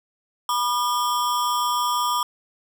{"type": "ring-modulated tone", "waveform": "square", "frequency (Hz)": 1093, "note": "C#6", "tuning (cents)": -25, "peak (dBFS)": -18, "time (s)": [0.49, 2.23], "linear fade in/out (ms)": 2, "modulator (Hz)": 113, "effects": []}